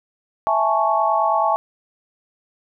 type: chord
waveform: sine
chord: A major seventh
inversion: second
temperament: equal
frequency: 659.3 / 830.6 / 880 / 1108.7 Hz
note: E5 / G#5 / A5 / C#6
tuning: 0 / 0 / 0 / 0 cents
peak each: -21 dBFS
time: 0.47-1.56 s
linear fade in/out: 0 ms
effects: none